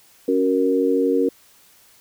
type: chord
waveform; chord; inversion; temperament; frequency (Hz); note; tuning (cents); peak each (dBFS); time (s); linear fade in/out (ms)
sine; F# major; second; equal; 277.2 / 370 / 466.2; C#4 / F#4 / A#4; 0 / 0 / 0; -20 / -22 / -19; 0.28-1.29; 5
effects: white hiss -53 dBFS RMS until 2 s